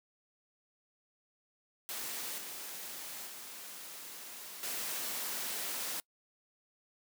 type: noise with level steps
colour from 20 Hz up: white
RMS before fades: -40 / -44 / -47 / -38 dBFS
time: 1.89-6 s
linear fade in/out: 0 ms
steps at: 2.38 / 3.27 / 4.63 s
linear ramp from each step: 2 ms
effects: noise-tail reverb RT60 0.1 s tail -26 dB re dry + high-pass 200 Hz 12 dB/octave